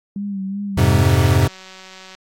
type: tone with vibrato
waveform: sine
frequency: 197.3 Hz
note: G3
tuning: 11 cents sharp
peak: -22 dBFS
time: 0.16-1.02 s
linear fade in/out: 2 ms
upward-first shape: sine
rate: 2.7 Hz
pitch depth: 52 cents each way
type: chord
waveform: square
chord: F minor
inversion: none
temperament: equal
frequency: 87.31 / 103.83 / 130.81 Hz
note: F2 / Ab2 / C3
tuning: 0 / 0 / 0 cents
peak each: -17 dBFS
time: 0.77-1.48 s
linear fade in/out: 10 ms
type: click train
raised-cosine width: 0.2 ms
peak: -22 dBFS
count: 219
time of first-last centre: 0.99-2.15 s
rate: 188 Hz
effects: AAC 64 kbps